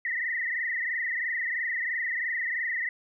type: tone with frequency modulation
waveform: sine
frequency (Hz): 1931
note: B6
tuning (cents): -39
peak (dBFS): -27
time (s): 0.05-2.89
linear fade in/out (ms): 2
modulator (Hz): 23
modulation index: 4.6
effects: none